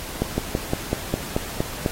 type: slowing click train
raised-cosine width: 2 ms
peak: -7 dBFS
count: 9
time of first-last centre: 0.22-1.862 s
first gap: 160 ms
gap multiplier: 1.07
effects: pink hiss -34 dBFS RMS until 1.91 s + AAC 48 kbps